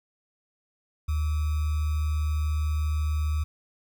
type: tone with sample-and-hold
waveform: sine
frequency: 76.2 Hz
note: D#2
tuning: 36 cents flat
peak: -23 dBFS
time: 1.08-3.44 s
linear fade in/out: 10 ms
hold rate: 1225 Hz
effects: none